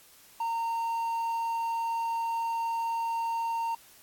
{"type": "tone", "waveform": "triangle", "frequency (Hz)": 919, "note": "A#5", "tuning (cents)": -25, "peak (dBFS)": -26, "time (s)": [0.4, 3.75], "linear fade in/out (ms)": 5, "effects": ["white hiss -56 dBFS RMS until 4.02 s", "AAC 64 kbps"]}